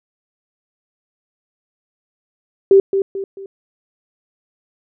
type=tone with echo; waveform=sine; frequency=390.3 Hz; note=G4; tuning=8 cents flat; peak=-5 dBFS; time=2.71-2.8 s; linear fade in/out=2 ms; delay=220 ms; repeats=3; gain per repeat=-8 dB; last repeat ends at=3.46 s; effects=none